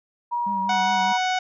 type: tone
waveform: sine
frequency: 956 Hz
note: A#5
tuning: 43 cents sharp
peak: -22 dBFS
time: 0.31-1.18 s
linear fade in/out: 20 ms
type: tone with vibrato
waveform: triangle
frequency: 196 Hz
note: G3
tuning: in tune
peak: -29 dBFS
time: 0.46-1.13 s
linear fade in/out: 10 ms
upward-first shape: triangle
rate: 4.9 Hz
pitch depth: 63 cents each way
type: harmonic tone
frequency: 741 Hz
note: F#5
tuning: 2 cents sharp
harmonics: 1 / 2 / 3 / 4 / 5 / 6 / 7 / 8 / 9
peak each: -22 / -29 / -30 / -34 / -34 / -41 / -39 / -42 / -43 dBFS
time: 0.69-1.39 s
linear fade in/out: 5 ms
effects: none